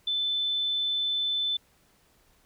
sine tone, 3520 Hz, A7, in tune, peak -25 dBFS, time 0.07-1.57 s, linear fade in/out 5 ms, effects pink hiss -64 dBFS RMS until 2.45 s

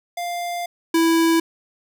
square tone pair in turn, 698.5 / 329.6 Hz, F5 / E4, 0 / 0 cents, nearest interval octave + minor second, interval 1300 cents, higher first, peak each -25 / -15 dBFS, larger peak second, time 0.17-0.66 / 0.94-1.4 s, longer first, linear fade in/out 5 ms, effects none

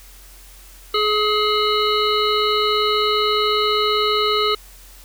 harmonic tone with a mistuned harmonic, 422.6 Hz, G#4, 30 cents sharp, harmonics 1 / 3 / 5 / 7 / 9 / 10, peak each -20 / -20 / -28 / -25 / -25 / -26 dBFS, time 0.94-4.55 s, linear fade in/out 5 ms, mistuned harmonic 9, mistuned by +31 cents, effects added 44 Hz sine -43 dBFS peak until 5.04 s + white hiss -46 dBFS RMS until 5.04 s

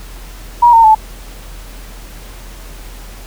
sine tone with pitch steps, 955 / 912.4 / 871.7 Hz, A#5 / A#5 / A5, +42 / -37 / -16 cents, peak -3 dBFS, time 0.62-0.95 s, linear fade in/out 10 ms, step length 110 ms, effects added 42 Hz sine -30 dBFS peak until 3.26 s + pink hiss -37 dBFS RMS until 3.26 s

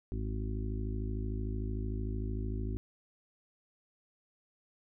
harmonic tone, 53.3 Hz, G#1, 46 cents sharp, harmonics 1 / 2 / 4 / 5 / 6 / 7, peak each -35 / -38 / -44 / -44 / -49 / -46 dBFS, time 0.12-2.77 s, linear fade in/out 0 ms, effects none

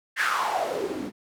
white noise with band-pass filter sweep, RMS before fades -27 dBFS, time 0.16-1.12 s, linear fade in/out 50 ms, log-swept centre 1800 to 220 Hz, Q 5.3, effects none

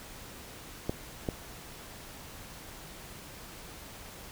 clicks, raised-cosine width 2 ms, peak -16 dBFS, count 2, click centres 0.895 / 1.288 s, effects pink hiss -47 dBFS RMS until 4.31 s

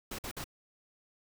pink noise bursts, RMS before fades -40 dBFS, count 3, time 0.11-0.442 s, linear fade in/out 5 ms, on 76 ms, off 52 ms, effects none

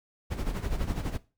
brown noise with tremolo, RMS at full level -28 dBFS, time 0.3-1.18 s, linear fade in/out 20 ms, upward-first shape sine, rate 12 Hz, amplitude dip 70%, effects noise-tail reverb RT60 0.3 s tail -18 dB re dry

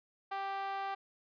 5% pulse tone with band-pass filter, 392 Hz, G4, in tune, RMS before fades -38 dBFS, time 0.31-0.95 s, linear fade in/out 10 ms, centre 860 Hz, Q 3, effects resampled to 11025 Hz

